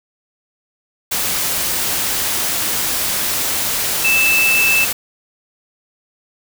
sine tone in noise, 2637 Hz, E7, in tune, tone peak -12 dBFS, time 4.04-4.85 s, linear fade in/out 10 ms, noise white, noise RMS -19 dBFS, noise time 1.11-4.93 s, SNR +4 dB, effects none

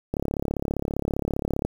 click train, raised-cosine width 2 ms, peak -12 dBFS, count 54, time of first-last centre 0.14-1.65 s, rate 35.1 Hz, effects 7-bit

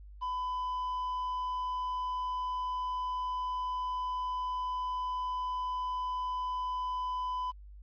triangle tone with quantisation, 1003 Hz, B5, 26 cents sharp, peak -30 dBFS, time 0.21-7.52 s, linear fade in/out 20 ms, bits 10, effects added 50 Hz sine -47 dBFS peak until 7.82 s + resampled to 11025 Hz

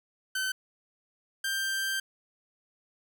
sawtooth tone pair in turn, 1530 / 1574.8 Hz, G6 / G6, -42 / +8 cents, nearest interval unison, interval 50 cents, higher second, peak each -25 dBFS, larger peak neither, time 0.35-0.52 / 1.44-2 s, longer second, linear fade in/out 5 ms, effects none

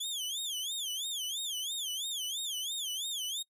sawtooth tone with vibrato, 3322 Hz, G#7, in tune, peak -31 dBFS, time 0-3.43 s, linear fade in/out 10 ms, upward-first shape sine, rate 3 Hz, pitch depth 200 cents each way, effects noise-tail reverb RT60 0.1 s tail -24 dB re dry + resampled to 32000 Hz

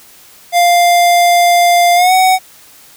square tone with pitch glide, 698.5 to 748.6 Hz, F5 to F#5, 0 to +20 cents, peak -7 dBFS, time 0.52-2.39 s, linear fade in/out 50 ms, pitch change +120 cents, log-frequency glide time 1.95-2.13 s, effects white hiss -41 dBFS RMS until 2.96 s

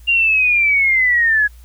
sine linear sweep, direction down, 2800 to 1661.2 Hz, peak -11 dBFS, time 0.07-1.48 s, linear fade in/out 20 ms, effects added 59 Hz sine -38 dBFS peak until 1.64 s + white hiss -53 dBFS RMS until 1.64 s

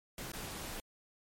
pink noise with dropouts, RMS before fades -43 dBFS, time 0.18-0.8 s, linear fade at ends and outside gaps 1 ms, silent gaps 0.318-0.334 s, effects MP3 64 kbps

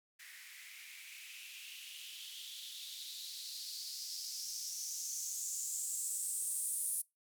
violet noise with band-pass filter sweep, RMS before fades -43 dBFS, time 0.19-7.02 s, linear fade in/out 10 ms, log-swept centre 1900 to 9900 Hz, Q 4.7, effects noise-tail reverb RT60 0.2 s tail -23 dB re dry

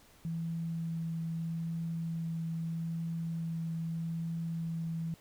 sine tone with vibrato, 164.81 Hz, E3, in tune, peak -33 dBFS, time 0.25-5.14 s, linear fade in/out 0 ms, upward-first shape triangle, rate 0.79 Hz, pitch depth 10 cents each way, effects pink hiss -61 dBFS RMS until 5.2 s

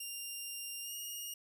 10% pulse tone with pitch glide, 2794 to 2853 Hz, F7 to F7, 0 to +36 cents, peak -33 dBFS, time 0-1.34 s, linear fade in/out 5 ms, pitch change +36 cents, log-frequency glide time 0.82-0.93 s, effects none

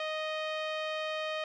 sawtooth tone with low-pass filter, 622.3 Hz, D#5, in tune, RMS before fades -35 dBFS, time 0-1.44 s, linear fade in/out 2 ms, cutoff 3200 Hz, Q 2, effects none

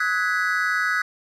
triangle chord, G# minor seventh, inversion second, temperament equal with one note detuned, 1272.1 / 1480 / 1661.2 / 1975.5 Hz, D#6 / F#6 / G#6 / B6, +38 / 0 / 0 / 0 cents, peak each -25 / -22 / -24 / -26 dBFS, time 0-1.02 s, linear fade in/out 5 ms, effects none

